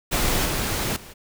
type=noise with level steps; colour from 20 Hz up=pink; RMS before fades=-22 / -25 / -42 dBFS; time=0.11-1.14 s; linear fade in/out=20 ms; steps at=0.45 / 0.96 s; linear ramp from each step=5 ms; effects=none